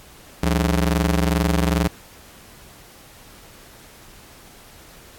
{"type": "ring-modulated tone", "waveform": "sawtooth", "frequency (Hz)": 119.8, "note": "A#2", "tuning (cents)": 48, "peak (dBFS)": -10, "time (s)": [0.43, 1.88], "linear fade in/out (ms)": 5, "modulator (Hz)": 48.7, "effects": ["pink hiss -46 dBFS RMS until 5.18 s", "AAC 64 kbps"]}